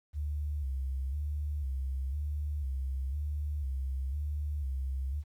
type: tone with vibrato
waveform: sine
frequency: 70 Hz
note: C#2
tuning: 18 cents sharp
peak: -31 dBFS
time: 0.13-5.24 s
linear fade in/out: 50 ms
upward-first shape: square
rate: 1 Hz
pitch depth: 89 cents each way
effects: 11-bit